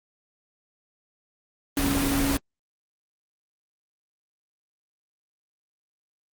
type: tone in noise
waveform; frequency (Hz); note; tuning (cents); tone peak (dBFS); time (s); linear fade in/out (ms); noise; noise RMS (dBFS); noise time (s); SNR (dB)
sine; 278.1; C#4; +6; -24; 1.77-2.37; 2; pink; -26; 1.77-2.37; -1
effects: Opus 24 kbps